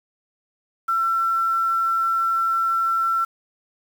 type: tone with quantisation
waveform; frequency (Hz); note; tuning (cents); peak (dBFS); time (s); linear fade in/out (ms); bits
sine; 1347; E6; +37; -18; 0.88-3.25; 10; 7
effects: none